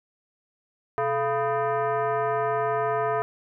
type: tone with frequency modulation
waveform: sine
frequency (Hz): 126.3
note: B2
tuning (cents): +39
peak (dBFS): -22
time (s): 0.98-3.22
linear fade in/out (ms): 0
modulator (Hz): 559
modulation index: 2.1
effects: none